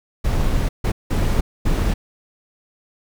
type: noise bursts at uneven times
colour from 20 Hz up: brown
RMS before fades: -18 dBFS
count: 4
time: 0.24-0.69 / 0.84-0.92 / 1.1-1.41 / 1.65-1.94 s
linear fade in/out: 10 ms
effects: none